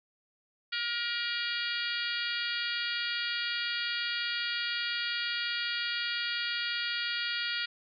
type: harmonic tone with a mistuned harmonic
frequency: 474.4 Hz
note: A#4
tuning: 30 cents sharp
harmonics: 3 / 4 / 5 / 6 / 7 / 8 / 9 / 10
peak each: -36 / -38 / -39 / -39 / -38 / -42 / -42 / -40 dBFS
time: 0.72-7.66 s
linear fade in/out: 10 ms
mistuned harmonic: 10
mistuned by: -28 cents
effects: none